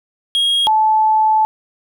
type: tone pair in turn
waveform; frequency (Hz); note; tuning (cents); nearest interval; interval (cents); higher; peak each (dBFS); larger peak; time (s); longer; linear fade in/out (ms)
triangle / sine; 3273 / 869.4; G#7 / A5; -26 / -21; octave + major seventh; 2295; first; -11 / -10; second; 0.35-0.67 / 0.67-1.45; second; 0
effects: none

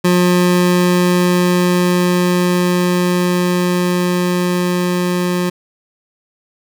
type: tone with level ramp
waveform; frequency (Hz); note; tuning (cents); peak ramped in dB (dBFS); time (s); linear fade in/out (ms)
25% pulse; 178.5; F3; +38; -6 to -11; 0.04-5.5; 10
effects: none

